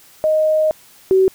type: tone pair in turn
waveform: sine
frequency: 622.3 / 379.3 Hz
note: D#5 / F#4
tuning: 0 / +43 cents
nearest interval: major sixth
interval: 857 cents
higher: first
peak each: -12 / -9 dBFS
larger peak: second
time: 0.24-0.71 / 1.11-1.28 s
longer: first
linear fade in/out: 0 ms
effects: white hiss -47 dBFS RMS until 1.34 s